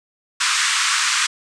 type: band-pass noise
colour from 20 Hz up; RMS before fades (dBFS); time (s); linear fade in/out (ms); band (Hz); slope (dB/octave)
pink; -19; 0.4-1.27; 10; 1100 to 8800; 48
effects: none